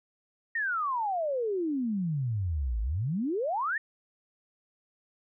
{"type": "exponential two-way sweep", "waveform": "sine", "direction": "down then up", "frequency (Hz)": [1883, 51.91, 1883], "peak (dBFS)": -27, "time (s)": [0.55, 3.78], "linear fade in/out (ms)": 5, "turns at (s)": 2.81, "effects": []}